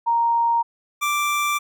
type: tone pair in turn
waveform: sine / 25% pulse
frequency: 932.3 / 1174.6 Hz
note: A#5 / D6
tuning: 0 / 0 cents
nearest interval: major third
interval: 400 cents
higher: second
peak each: -16 dBFS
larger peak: neither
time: 0.06-0.63 / 1.01-1.59 s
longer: second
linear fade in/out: 20 ms
effects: none